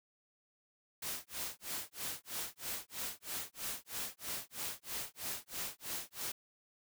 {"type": "noise with tremolo", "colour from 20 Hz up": "white", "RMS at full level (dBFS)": -39, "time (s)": [1.02, 6.32], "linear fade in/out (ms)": 5, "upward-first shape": "sine", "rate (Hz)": 3.1, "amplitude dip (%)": 100, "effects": []}